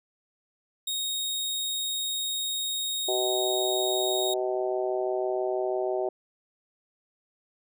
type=tone; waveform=sawtooth; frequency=3740 Hz; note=A#7; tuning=5 cents sharp; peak=-25 dBFS; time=0.87-4.34 s; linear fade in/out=5 ms
type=harmonic tone; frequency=126.1 Hz; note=B2; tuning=36 cents sharp; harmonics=3 / 4 / 5 / 6 / 7; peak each=-28 / -37 / -30 / -35 / -43 dBFS; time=3.08-6.09 s; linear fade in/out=5 ms
effects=none